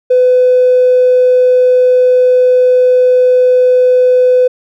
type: tone with tanh clipping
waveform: triangle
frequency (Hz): 503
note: B4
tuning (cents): +32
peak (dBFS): -4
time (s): 0.1-4.48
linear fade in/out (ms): 10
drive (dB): 1
effects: none